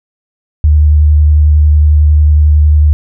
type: tone with vibrato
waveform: sine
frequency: 75.3 Hz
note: D2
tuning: 44 cents sharp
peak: -3 dBFS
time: 0.64-2.93 s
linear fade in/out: 0 ms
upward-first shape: sine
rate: 11 Hz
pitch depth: 18 cents each way
effects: none